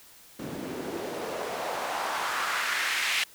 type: noise with band-pass filter sweep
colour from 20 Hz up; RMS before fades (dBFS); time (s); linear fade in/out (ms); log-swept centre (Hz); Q
white; -31; 0.39-3.24; 5; 220 to 2500; 1.9
effects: white hiss -53 dBFS RMS until 3.34 s